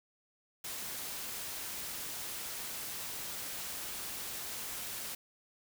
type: noise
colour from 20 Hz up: white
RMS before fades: -41 dBFS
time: 0.64-5.15 s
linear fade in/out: 5 ms
effects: none